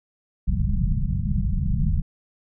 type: low-pass noise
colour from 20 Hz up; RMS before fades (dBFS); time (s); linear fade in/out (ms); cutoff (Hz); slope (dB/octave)
pink; -22; 0.47-2.02; 10; 210; 96
effects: none